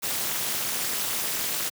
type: noise with amplitude modulation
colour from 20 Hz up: white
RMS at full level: -24 dBFS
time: 0.02-1.7 s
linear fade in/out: 20 ms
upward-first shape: sine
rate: 252 Hz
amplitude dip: 100%
effects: high-pass 100 Hz 12 dB/octave